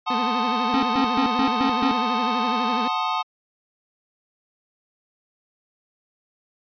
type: chord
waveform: square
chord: F# diminished seventh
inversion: none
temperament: equal with one note detuned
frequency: 737 / 880 / 1046.5 / 1244.5 Hz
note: F#5 / A5 / C6 / Eb6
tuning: -7 / 0 / 0 / 0 cents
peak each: -30 / -27 / -30 / -27 dBFS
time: 0.06-3.23 s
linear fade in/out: 20 ms
type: tone with vibrato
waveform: 35% pulse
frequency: 235.6 Hz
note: A#3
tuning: 19 cents sharp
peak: -24 dBFS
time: 0.1-2.88 s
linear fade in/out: 5 ms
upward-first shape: sine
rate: 12 Hz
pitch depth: 140 cents each way
type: tone bursts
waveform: square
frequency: 269.5 Hz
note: C#4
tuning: 49 cents flat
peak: -21 dBFS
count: 6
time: 0.74-1.912 s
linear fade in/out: 0 ms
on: 87 ms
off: 130 ms
effects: resampled to 11025 Hz